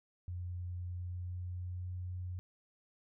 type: tone with pitch glide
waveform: sine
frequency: 89 to 90.4 Hz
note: F2 to F#2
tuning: +33 to -40 cents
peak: -38 dBFS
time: 0.28-2.39 s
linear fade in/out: 0 ms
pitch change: +27 cents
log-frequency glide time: 0.9-1.92 s
effects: none